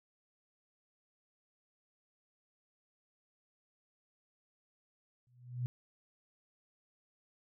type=tone with exponential growth; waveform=sine; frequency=123.47 Hz; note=B2; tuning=in tune; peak=-30 dBFS; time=5.27-5.66 s; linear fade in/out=0 ms; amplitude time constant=84 ms; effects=none